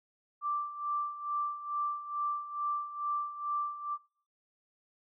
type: tone with tremolo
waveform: sine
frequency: 1174.7 Hz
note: D6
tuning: in tune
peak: -29 dBFS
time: 0.41-3.98 s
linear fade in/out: 50 ms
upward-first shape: sine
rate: 2.3 Hz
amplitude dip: 75%
effects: noise-tail reverb RT60 0.5 s tail -22 dB re dry